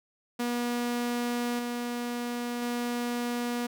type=tone with level steps; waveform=sawtooth; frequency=240.9 Hz; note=B3; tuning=43 cents flat; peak=-24 / -27 / -25 dBFS; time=0.39-3.67 s; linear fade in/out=10 ms; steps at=1.59 / 2.62 s; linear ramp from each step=2 ms; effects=none